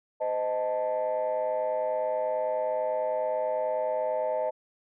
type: chord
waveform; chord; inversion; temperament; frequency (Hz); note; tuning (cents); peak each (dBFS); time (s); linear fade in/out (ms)
sine; A diminished; first; equal with one note detuned; 513.1 / 622.3 / 880; C5 / Eb5 / A5; -34 / 0 / 0; -30 / -27 / -32; 0.2-4.51; 20
effects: tanh soft clip ceiling -20 dBFS